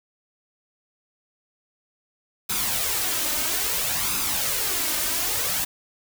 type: noise with flanger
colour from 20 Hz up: white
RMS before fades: -25 dBFS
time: 2.49-5.65 s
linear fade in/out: 10 ms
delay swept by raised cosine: 0.79 to 3.29 ms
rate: 0.6 Hz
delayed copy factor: +0.55
effects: none